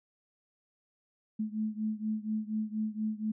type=beating tone pair; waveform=sine; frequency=214.6 / 218.8 Hz; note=A3 / A3; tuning=-43 / -9 cents; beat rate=4.2 Hz; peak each=-33 / -35 dBFS; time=1.39-3.32 s; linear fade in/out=10 ms; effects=none